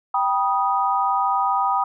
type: chord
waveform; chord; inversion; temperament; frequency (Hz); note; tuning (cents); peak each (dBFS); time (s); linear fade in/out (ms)
sine; G augmented; none; equal with one note detuned; 784 / 971.9 / 1244.5; G5 / B5 / D#6; 0 / -28 / 0; -22; 0.14-1.84; 5
effects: none